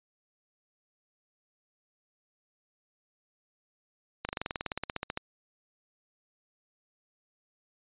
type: slowing click train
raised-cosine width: 0.3 ms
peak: -16 dBFS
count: 18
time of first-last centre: 4.25-5.174 s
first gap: 39 ms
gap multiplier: 1.04
effects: resampled to 8000 Hz